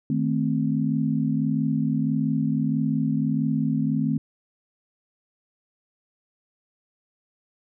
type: chord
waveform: sine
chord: A diminished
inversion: second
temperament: equal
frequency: 155.56 / 220 / 261.6 Hz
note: Eb3 / A3 / C4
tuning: 0 / 0 / 0 cents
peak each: -25 dBFS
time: 0.1-4.18 s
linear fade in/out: 2 ms
effects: none